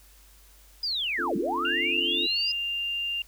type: linear two-way sweep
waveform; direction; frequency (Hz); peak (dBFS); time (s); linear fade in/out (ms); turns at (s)
sine; down then up; 5020 to 169.7 to 5020; -26; 0.83-2.52; 5; 1.36
type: chord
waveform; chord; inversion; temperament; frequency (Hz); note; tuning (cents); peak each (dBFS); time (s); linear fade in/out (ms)
sine; D minor seventh; third; equal with one note detuned; 261.6 / 293.7 / 343.2 / 440; C4 / D4 / F4 / A4; 0 / 0 / -30 / 0; -38 / -39 / -33 / -38; 1.18-2.27; 10
type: tone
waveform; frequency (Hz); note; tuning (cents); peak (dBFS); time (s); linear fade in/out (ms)
sine; 2794; F7; 0; -27; 1.65-3.22; 2
effects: added 50 Hz sine -54 dBFS peak until 3.27 s + white hiss -57 dBFS RMS until 3.27 s